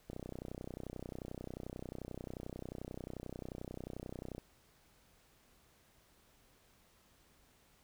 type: click train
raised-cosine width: 2 ms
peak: -30 dBFS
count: 135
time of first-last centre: 0.1-4.381 s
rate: 31.3 Hz
effects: pink hiss -68 dBFS RMS until 7.83 s